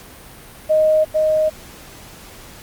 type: tone with echo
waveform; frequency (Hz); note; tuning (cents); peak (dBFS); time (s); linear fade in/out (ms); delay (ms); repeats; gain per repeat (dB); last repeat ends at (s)
sine; 622.3; D#5; 0; -11; 0.69-1.05; 20; 450; 1; -2; 1.5
effects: pink hiss -40 dBFS RMS until 2.62 s + Opus 48 kbps